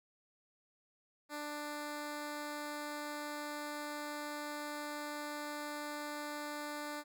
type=tone; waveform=10% pulse; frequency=295.7 Hz; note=D4; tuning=12 cents sharp; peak=-32 dBFS; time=1.29-7.04 s; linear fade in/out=50 ms; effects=none